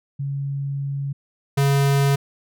sine / square tone pair in turn, 139.4 / 139.4 Hz, C#3 / C#3, +10 / +10 cents, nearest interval unison, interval 0 cents, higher neither, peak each -23 / -16 dBFS, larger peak second, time 0.19-1.13 / 1.57-2.16 s, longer first, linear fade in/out 10 ms, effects none

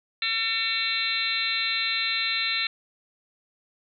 harmonic tone with a mistuned harmonic, 450 Hz, A4, 39 cents sharp, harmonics 3 / 4 / 5 / 6 / 7 / 8 / 9, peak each -37 / -34 / -29 / -31 / -39 / -31 / -29 dBFS, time 0.22-2.67 s, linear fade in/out 2 ms, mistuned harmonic 7, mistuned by +71 cents, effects none

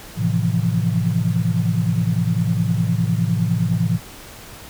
sine chord, F major seventh, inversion first, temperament equal, 110 / 130.81 / 164.81 / 174.61 Hz, A2 / C3 / E3 / F3, 0 / 0 / 0 / 0 cents, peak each -21 / -24 / -21 / -22 dBFS, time 0.16-4 s, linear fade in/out 50 ms, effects pink hiss -39 dBFS RMS until 4.69 s

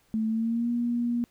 sine tone with pitch glide, 220 to 238.5 Hz, A3 to A#3, 0 to +40 cents, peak -24 dBFS, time 0.14-1.24 s, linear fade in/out 0 ms, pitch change +140 cents, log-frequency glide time 0.27-0.7 s, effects pink hiss -65 dBFS RMS until 1.3 s

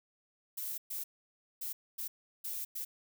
violet noise bursts at uneven times, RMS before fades -39 dBFS, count 6, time 0.57-0.78 / 0.9-1.04 / 1.61-1.73 / 1.98-2.08 / 2.44-2.65 / 2.75-2.85 s, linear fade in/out 10 ms, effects none

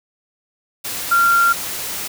sine tone in noise, 1382 Hz, F6, 19 cents flat, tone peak -11 dBFS, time 1.11-1.53 s, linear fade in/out 10 ms, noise white, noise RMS -26 dBFS, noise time 0.84-2.08 s, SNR +12 dB, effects none

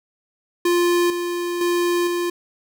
square tone with level steps, 349.2 Hz, F4, in tune, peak -16 / -23 / -18 / -21 dBFS, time 0.65-2.3 s, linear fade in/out 5 ms, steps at 1.1 / 1.61 / 2.07 s, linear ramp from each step 2 ms, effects none

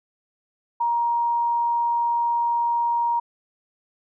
sine tone, 942 Hz, A#5, 18 cents sharp, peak -19 dBFS, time 0.8-3.2 s, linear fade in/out 10 ms, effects none

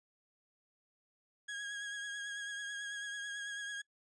35% pulse tone with vibrato, 1647 Hz, G#6, 15 cents flat, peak -38 dBFS, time 1.48-3.82 s, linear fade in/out 10 ms, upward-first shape triangle, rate 9.1 Hz, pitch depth 33 cents each way, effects noise-tail reverb RT60 0.1 s tail -24 dB re dry + resampled to 22050 Hz

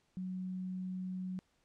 sine tone, 185 Hz, F#3, in tune, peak -37 dBFS, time 0.17-1.39 s, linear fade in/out 0 ms, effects pink hiss -75 dBFS RMS until 1.64 s + low-pass 8000 Hz 12 dB/octave

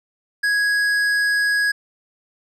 triangle tone with tanh clipping, 1661.2 Hz, G#6, in tune, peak -18 dBFS, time 0.43-1.72 s, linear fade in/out 10 ms, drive 15 dB, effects none

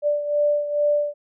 sine beating tone pair, 587.3 / 589.6 Hz, D5 / D5, 0 / +7 cents, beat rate 2.3 Hz, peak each -19 / -25 dBFS, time 0.02-1.14 s, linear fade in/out 50 ms, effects none

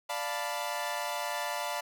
sawtooth chord, B half-diminished seventh, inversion first, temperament equal, 587.3 / 698.5 / 880 / 987.8 Hz, D5 / F5 / A5 / B5, 0 / 0 / 0 / 0 cents, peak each -34 dBFS, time 0.09-1.81 s, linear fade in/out 10 ms, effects none

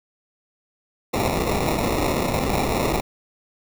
white noise with sample-and-hold, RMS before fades -22 dBFS, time 1.13-3.01 s, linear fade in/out 10 ms, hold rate 1575 Hz, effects none

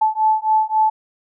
sine beating tone pair, 868 / 871.7 Hz, A5 / A5, -24 / -16 cents, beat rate 3.7 Hz, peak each -17 dBFS, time 0.01-0.9 s, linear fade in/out 10 ms, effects none

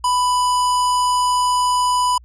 square tone with notch filter, 993 Hz, B5, 9 cents sharp, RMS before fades -17 dBFS, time 0.04-2.18 s, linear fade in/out 5 ms, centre 2300 Hz, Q 1.3, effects added 60 Hz sine -42 dBFS peak until 2.24 s + resampled to 24000 Hz

